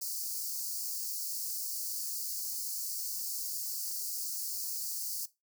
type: high-pass noise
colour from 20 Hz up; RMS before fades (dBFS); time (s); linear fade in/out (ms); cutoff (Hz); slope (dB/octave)
white; -37; 0.01-5.26; 10; 4400; 96
effects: noise-tail reverb RT60 0.2 s tail -17 dB re dry